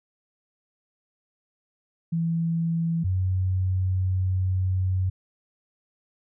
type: tone pair in turn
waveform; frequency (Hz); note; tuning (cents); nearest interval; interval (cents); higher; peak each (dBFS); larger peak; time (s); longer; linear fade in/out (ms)
sine; 166 / 93.16; E3 / F#2; +12 / +12; minor seventh; 1000; first; -22 / -21; second; 2.12-3.04 / 3.04-5.1; second; 10
effects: none